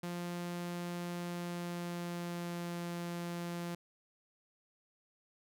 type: tone with pitch glide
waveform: sawtooth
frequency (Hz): 174.61 to 172.7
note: F3 to F3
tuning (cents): 0 to -19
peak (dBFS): -34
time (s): 0.03-3.75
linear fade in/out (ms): 5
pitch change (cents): -19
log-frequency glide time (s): 1.18-2.83
effects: none